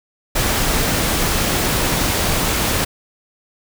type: noise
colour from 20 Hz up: pink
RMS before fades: -18 dBFS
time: 0.35-2.85 s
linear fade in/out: 10 ms
effects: none